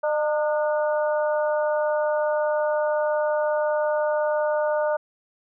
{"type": "harmonic tone with a mistuned harmonic", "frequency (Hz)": 302.4, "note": "D#4", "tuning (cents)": -49, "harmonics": [2, 3, 4, 5], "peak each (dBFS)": [-21, -29, -34, -33], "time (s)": [0.03, 4.97], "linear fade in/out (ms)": 10, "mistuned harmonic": 5, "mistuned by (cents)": -60, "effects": []}